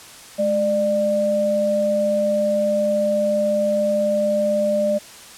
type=tone pair together; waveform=sine; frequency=211.1 / 597 Hz; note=G#3 / D5; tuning=+29 / +28 cents; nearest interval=octave + tritone; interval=1799 cents; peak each=-24 / -17 dBFS; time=0.38-4.99 s; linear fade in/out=20 ms; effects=white hiss -41 dBFS RMS until 5.37 s + low-pass 10000 Hz 12 dB/octave